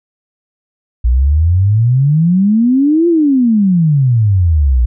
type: exponential two-way sweep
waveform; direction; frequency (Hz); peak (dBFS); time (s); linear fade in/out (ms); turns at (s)
sine; up then down; 57.4 to 349.2 to 57.4; -7; 1.04-4.86; 10; 3.08
effects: none